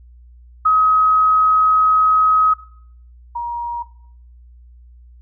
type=tone pair in turn; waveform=sine; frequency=1269 / 948.5 Hz; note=D#6 / A#5; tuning=+34 / +30 cents; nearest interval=perfect fourth; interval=504 cents; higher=first; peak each=-10 / -20 dBFS; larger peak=first; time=0.65-2.54 / 3.35-3.83 s; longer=first; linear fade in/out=10 ms; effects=noise-tail reverb RT60 0.6 s tail -17 dB re dry + added 60 Hz sine -41 dBFS peak until 5.21 s